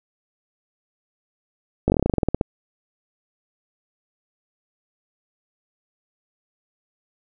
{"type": "slowing click train", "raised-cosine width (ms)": 2, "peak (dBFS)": -5, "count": 15, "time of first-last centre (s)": [1.88, 2.412], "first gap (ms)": 19, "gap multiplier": 1.1, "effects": []}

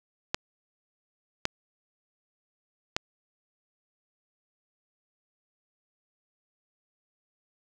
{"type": "clicks", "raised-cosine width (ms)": 0.2, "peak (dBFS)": -8, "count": 3, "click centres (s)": [0.345, 1.454, 2.965], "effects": []}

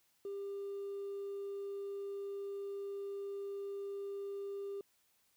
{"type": "tone with hard clipping", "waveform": "triangle", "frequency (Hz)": 398.5, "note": "G4", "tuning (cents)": 28, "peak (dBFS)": -39, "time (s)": [0.25, 4.81], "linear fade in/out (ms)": 2, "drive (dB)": 2, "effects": ["white hiss -74 dBFS RMS until 5.36 s"]}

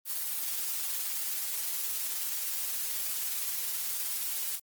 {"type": "noise with tremolo", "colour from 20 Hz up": "blue", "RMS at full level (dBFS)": -32, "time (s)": [0.05, 4.6], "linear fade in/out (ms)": 50, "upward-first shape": "sine", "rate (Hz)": 19, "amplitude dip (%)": 25, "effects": ["Opus 24 kbps"]}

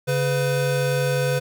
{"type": "tone pair together", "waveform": "square", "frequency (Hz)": [140, 502.7], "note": ["C#3", "B4"], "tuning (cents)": [18, 31], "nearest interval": "octave + minor seventh", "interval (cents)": 2213, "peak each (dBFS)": [-23, -23], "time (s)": [0.07, 1.4], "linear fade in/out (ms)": 20, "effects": []}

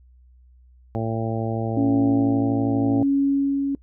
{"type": "harmonic tone", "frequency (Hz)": 112.8, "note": "A2", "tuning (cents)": 44, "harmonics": [1, 2, 3, 4, 5, 6, 7], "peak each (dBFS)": [-26, -29, -31, -32, -33, -34, -34], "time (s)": [0.95, 3.03], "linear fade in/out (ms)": 0}
{"type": "tone with tremolo", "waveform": "sine", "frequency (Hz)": 277.7, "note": "C#4", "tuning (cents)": 3, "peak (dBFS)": -16, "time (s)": [1.77, 3.75], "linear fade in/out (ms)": 2, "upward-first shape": "sine", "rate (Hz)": 0.89, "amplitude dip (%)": 40}
{"effects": ["noise-tail reverb RT60 0.1 s tail -23 dB re dry", "added 62 Hz sine -49 dBFS peak until 3.82 s"]}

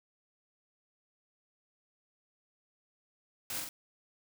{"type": "noise with echo", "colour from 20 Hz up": "white", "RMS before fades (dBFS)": -38, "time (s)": [3.5, 3.6], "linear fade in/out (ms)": 2, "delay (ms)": 45, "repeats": 2, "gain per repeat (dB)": -3, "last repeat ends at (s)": 3.69, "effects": []}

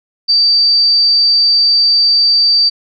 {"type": "tone", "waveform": "sine", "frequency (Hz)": 4642, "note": "D8", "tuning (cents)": -21, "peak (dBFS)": -7, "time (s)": [0.28, 2.7], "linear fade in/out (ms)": 20, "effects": []}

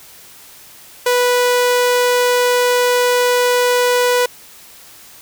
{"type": "tone", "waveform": "sawtooth", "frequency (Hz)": 492, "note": "B4", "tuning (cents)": -7, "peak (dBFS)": -8, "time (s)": [1.06, 4.26], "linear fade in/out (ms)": 5, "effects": ["white hiss -41 dBFS RMS until 5.21 s"]}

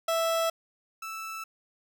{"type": "tone pair in turn", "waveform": "30% pulse", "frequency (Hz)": [659.3, 1318.6], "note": ["E5", "E6"], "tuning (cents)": [0, 0], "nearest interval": "octave", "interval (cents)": 1200, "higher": "second", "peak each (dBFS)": [-22, -33], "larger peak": "first", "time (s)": [[0.08, 0.5], [1.02, 1.44]], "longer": "neither", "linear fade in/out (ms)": 5, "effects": []}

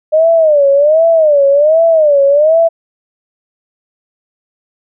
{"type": "tone with vibrato", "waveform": "sine", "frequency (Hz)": 607, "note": "D#5", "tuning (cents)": -43, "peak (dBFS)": -5, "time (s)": [0.12, 2.69], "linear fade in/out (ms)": 20, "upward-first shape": "sine", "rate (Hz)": 1.3, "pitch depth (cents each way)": 160, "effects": []}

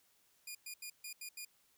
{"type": "tone bursts at uneven times", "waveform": "10% pulse", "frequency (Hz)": 2435, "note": "D#7", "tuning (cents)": -38, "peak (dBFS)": -35, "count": 6, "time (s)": [[0.47, 0.55], [0.66, 0.74], [0.82, 0.9], [1.04, 1.13], [1.21, 1.29], [1.37, 1.45]], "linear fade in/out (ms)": 5, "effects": ["white hiss -72 dBFS RMS until 1.77 s"]}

